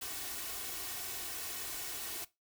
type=noise with comb filter; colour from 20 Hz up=white; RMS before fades=-41 dBFS; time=0.01-2.25 s; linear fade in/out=10 ms; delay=2.7 ms; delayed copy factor=+0.6; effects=noise-tail reverb RT60 0.2 s tail -18 dB re dry